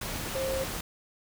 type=tone in noise; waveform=sine; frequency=531 Hz; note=C5; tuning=25 cents sharp; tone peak=-29 dBFS; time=0.35-0.64 s; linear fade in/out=5 ms; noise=pink; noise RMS=-35 dBFS; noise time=0.01-0.81 s; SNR=+3 dB; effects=none